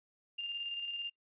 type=tone with tremolo; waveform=sine; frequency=2801 Hz; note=F7; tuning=4 cents sharp; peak=-35 dBFS; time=0.38-1.1 s; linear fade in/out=10 ms; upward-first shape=square; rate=18 Hz; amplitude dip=35%; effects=noise-tail reverb RT60 0.1 s tail -24 dB re dry + resampled to 8000 Hz